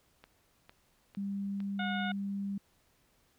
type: click train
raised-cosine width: 0.3 ms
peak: -35 dBFS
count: 4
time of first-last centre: 0.24-1.604 s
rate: 2.2 Hz
type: tone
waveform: sine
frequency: 198.7 Hz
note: G3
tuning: 24 cents sharp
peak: -33 dBFS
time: 1.17-2.58 s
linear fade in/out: 5 ms
type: harmonic tone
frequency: 725 Hz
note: F#5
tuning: 35 cents flat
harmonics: 1 / 2 / 3 / 4 / 5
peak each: -38 / -37 / -44 / -46 / -44 dBFS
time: 1.79-2.12 s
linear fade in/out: 5 ms
effects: pink hiss -70 dBFS RMS until 3.38 s